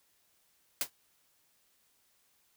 white noise with exponential decay, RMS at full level -26 dBFS, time 0.81-0.9 s, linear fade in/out 2 ms, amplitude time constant 18 ms, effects white hiss -71 dBFS RMS until 2.56 s

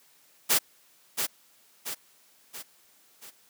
white noise with echo, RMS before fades -22 dBFS, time 0.49-0.59 s, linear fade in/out 20 ms, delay 680 ms, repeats 4, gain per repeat -6 dB, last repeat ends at 3.31 s, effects white hiss -61 dBFS RMS until 3.49 s + high-pass 150 Hz 12 dB/octave

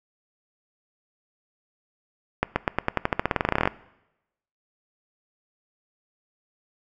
accelerating click train, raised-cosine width 0.5 ms, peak -5 dBFS, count 22, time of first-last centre 2.43-3.675 s, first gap 130 ms, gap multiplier 0.91, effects noise-tail reverb RT60 0.9 s tail -20 dB re dry

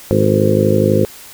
harmonic tone with a mistuned harmonic, 52 Hz, G#1, 3 cents sharp, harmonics 2 / 3 / 4 / 5 / 6 / 7 / 8 / 9 / 10, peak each -17 / -20 / -17 / -22 / -21 / -17 / -22 / -20 / -17 dBFS, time 0.11-1.05 s, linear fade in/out 0 ms, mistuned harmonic 8, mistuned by +55 cents, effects white hiss -37 dBFS RMS until 1.33 s

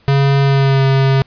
square tone with pitch glide, 138.59 to 135.11 Hz, C#3 to C#3, 0 to -44 cents, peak -10 dBFS, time 0.08-1.22 s, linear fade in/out 0 ms, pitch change -44 cents, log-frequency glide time 0.42-0.84 s, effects pink hiss -52 dBFS RMS until 1.26 s + resampled to 11025 Hz

